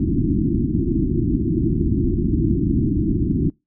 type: low-pass noise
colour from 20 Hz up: white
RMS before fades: -19 dBFS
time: 0-3.5 s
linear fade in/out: 5 ms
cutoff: 350 Hz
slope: 96 dB/octave
effects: noise-tail reverb RT60 0.2 s tail -24 dB re dry